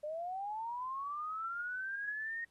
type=linear sweep; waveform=sine; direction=up; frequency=587.3 to 1869 Hz; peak=-37 dBFS; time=0.03-2.45 s; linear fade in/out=10 ms; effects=pink hiss -75 dBFS RMS until 2.5 s + AAC 32 kbps